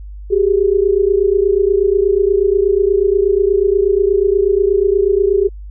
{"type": "tone pair together", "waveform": "sine", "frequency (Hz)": [382.3, 410.6], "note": ["G4", "G#4"], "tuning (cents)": [-43, -20], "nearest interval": "minor second", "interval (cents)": 123, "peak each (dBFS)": -13, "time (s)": [0.3, 5.49], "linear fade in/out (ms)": 20, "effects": ["added 50 Hz sine -28 dBFS peak until 5.7 s"]}